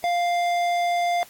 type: tone with tanh clipping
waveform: sine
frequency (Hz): 698.5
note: F5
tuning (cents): 0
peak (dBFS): -22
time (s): 0.04-1.23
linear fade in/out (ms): 0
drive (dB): 15
effects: white hiss -49 dBFS RMS until 1.29 s + AAC 64 kbps